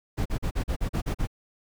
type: noise bursts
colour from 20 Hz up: brown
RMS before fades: -26 dBFS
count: 9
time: 0.17-1.273 s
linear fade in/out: 20 ms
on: 87 ms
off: 40 ms
effects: none